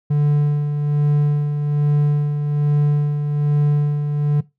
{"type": "tone with tremolo", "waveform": "triangle", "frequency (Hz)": 146.83, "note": "D3", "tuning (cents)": 0, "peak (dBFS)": -10, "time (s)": [0.1, 4.41], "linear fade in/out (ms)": 10, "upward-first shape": "sine", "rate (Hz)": 1.2, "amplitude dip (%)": 50, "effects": ["noise-tail reverb RT60 0.2 s tail -19 dB re dry"]}